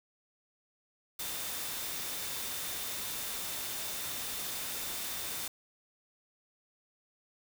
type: tone in noise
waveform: sine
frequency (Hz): 3590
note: A7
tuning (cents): +34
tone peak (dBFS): -48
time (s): 1.19-5.48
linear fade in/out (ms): 5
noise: white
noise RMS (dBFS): -38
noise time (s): 1.19-5.48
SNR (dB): -13
effects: none